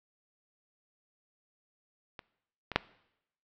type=clicks; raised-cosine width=0.3 ms; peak=-26 / -20 / -6 dBFS; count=3; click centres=2.192 / 2.717 / 2.76 s; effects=noise-tail reverb RT60 0.8 s tail -21 dB re dry + low-pass 5000 Hz 12 dB/octave